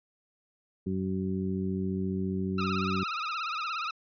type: harmonic tone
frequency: 94.5 Hz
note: F#2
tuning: 37 cents sharp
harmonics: 1 / 2 / 3 / 4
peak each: -36 / -30 / -38 / -36 dBFS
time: 0.86-3.04 s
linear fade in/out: 10 ms
type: tone with vibrato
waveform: sawtooth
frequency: 1293 Hz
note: E6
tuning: 34 cents flat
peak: -27 dBFS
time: 2.58-3.91 s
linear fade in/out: 5 ms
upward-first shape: triangle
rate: 17 Hz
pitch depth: 130 cents each way
effects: resampled to 11025 Hz

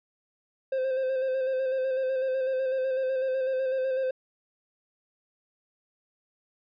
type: tone with vibrato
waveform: triangle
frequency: 523.3 Hz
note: C5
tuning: in tune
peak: -23 dBFS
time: 0.72-4.11 s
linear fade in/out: 5 ms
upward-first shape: square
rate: 8 Hz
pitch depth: 25 cents each way
effects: resampled to 11025 Hz

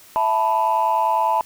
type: chord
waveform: sine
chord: E suspended fourth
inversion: none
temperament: just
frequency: 659.3 / 879 / 988.9 Hz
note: E5 / A5 / B5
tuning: 0 / -2 / +2 cents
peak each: -23 / -18 / -19 dBFS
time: 0.16-1.41 s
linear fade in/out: 0 ms
effects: tanh soft clip ceiling -10 dBFS + white hiss -47 dBFS RMS until 1.45 s

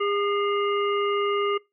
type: harmonic tone with a mistuned harmonic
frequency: 406.1 Hz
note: G#4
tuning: 39 cents flat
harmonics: 1 / 3 / 5 / 7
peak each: -24 / -27 / -34 / -35 dBFS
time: 0-1.58 s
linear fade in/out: 10 ms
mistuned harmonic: 5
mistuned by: +53 cents
effects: noise-tail reverb RT60 0.2 s tail -21 dB re dry

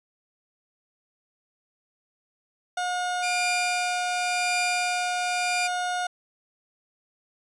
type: tone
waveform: 30% pulse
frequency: 720 Hz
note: F#5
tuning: 47 cents flat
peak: -23 dBFS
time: 2.77-6.07 s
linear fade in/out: 5 ms
type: tone with tremolo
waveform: sawtooth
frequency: 2400 Hz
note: D7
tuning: 37 cents sharp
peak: -21 dBFS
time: 3.22-5.68 s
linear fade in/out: 20 ms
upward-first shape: triangle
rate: 0.91 Hz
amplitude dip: 70%
effects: resampled to 22050 Hz

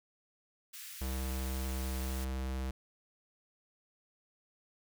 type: high-pass noise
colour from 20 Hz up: white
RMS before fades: -47 dBFS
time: 0.73-2.25 s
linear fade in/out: 10 ms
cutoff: 1500 Hz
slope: 24 dB/octave
type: tone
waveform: square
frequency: 65.41 Hz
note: C2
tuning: in tune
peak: -35 dBFS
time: 1.01-2.71 s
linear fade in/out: 5 ms
effects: none

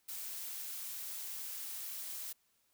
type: noise with amplitude modulation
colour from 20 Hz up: blue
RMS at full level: -42 dBFS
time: 0.08-2.33 s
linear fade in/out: 10 ms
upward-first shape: sine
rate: 192 Hz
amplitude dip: 25%
effects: white hiss -75 dBFS RMS until 2.73 s

